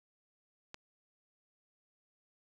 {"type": "click", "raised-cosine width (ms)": 0.2, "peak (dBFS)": -27, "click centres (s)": 0.744, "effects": []}